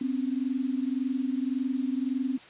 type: tone pair together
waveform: sine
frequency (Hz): 254.3 / 276.1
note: C4 / C#4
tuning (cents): -49 / -7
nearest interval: minor second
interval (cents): 142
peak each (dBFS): -28 / -30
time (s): 0.01-2.38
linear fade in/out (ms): 5
effects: white hiss -50 dBFS RMS until 2.49 s + resampled to 8000 Hz